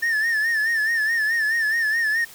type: tone with vibrato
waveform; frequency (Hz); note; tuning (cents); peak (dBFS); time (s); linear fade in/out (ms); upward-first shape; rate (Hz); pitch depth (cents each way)
triangle; 1786; A6; +25; -17; 0.02-2.25; 10; sine; 4.7; 79
effects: white hiss -44 dBFS RMS until 2.34 s